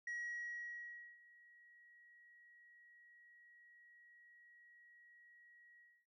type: tone with ADSR envelope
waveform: sine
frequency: 1907 Hz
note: A#6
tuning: 39 cents sharp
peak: -39 dBFS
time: 0.07-6.06 s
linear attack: 4 ms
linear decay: 1100 ms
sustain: -24 dB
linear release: 260 ms
effects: noise-tail reverb RT60 0.1 s tail -24 dB re dry + tanh soft clip ceiling -40 dBFS